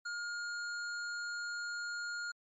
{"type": "tone", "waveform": "square", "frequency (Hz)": 1420, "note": "F6", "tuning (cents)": 28, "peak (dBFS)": -38, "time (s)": [0.05, 2.32], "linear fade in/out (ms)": 10, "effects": ["MP3 32 kbps"]}